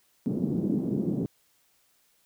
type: band-pass noise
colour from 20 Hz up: white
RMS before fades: -28 dBFS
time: 0.26-1.26 s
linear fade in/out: 0 ms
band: 150 to 300 Hz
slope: 24 dB/octave
effects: white hiss -67 dBFS RMS until 2.25 s